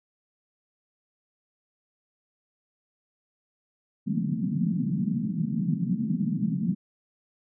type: band-pass noise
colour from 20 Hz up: white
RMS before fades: -27 dBFS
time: 4.06-6.75 s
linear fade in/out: 20 ms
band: 150 to 230 Hz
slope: 48 dB/octave
effects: none